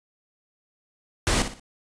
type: noise with echo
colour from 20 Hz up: pink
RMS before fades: -22 dBFS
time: 1.27-1.42 s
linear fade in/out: 0 ms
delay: 59 ms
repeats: 3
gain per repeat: -9 dB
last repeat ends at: 1.597 s
effects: resampled to 22050 Hz